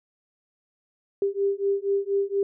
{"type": "beating tone pair", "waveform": "sine", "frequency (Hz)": [395.2, 399.4], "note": ["G4", "G4"], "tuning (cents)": [14, 32], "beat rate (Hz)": 4.2, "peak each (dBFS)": [-25, -25], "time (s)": [1.22, 2.43], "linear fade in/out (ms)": 2, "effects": []}